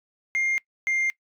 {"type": "tone pair in turn", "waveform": "sine", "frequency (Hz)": [2117, 2108], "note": ["C7", "C7"], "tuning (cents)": [20, 12], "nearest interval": "unison", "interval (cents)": 8, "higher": "first", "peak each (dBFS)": -19, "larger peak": "neither", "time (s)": [[0.35, 0.58], [0.87, 1.1]], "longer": "neither", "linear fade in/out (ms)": 0, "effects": ["noise-tail reverb RT60 0.1 s tail -24 dB re dry", "tanh soft clip ceiling -20 dBFS"]}